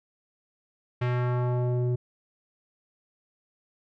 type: tone with low-pass filter sweep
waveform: square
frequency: 123.47 Hz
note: B2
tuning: in tune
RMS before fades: -26 dBFS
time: 1.01-1.96 s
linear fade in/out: 10 ms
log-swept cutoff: 2500 to 340 Hz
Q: 1.3
effects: none